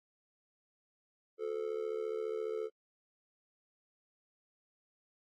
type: tone with amplitude modulation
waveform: triangle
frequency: 437.7 Hz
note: A4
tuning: 9 cents flat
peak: -29 dBFS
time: 1.38-2.7 s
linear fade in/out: 50 ms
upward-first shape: sine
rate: 74.6 Hz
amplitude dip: 85%
effects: AAC 48 kbps